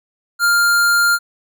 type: tone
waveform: square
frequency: 1400 Hz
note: F6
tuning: 4 cents sharp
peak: -12 dBFS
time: 0.39-1.19 s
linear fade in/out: 50 ms
effects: none